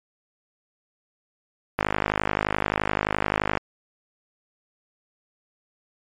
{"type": "click train", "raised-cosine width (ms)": 0.5, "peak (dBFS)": -6, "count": 93, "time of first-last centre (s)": [1.79, 3.573], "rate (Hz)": 51.6, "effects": ["MP3 64 kbps"]}